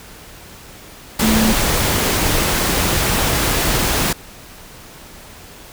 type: tone in noise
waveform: sine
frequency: 220 Hz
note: A3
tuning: in tune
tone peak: -14 dBFS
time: 1.22-1.53 s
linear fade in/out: 5 ms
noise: pink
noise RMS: -17 dBFS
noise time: 1.19-4.13 s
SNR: 0 dB
effects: pink hiss -39 dBFS RMS until 5.72 s